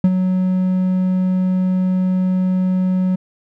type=tone with ADSR envelope; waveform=triangle; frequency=185 Hz; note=F#3; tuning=in tune; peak=-5 dBFS; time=0.04-3.16 s; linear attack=3 ms; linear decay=51 ms; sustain=-7 dB; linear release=11 ms; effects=none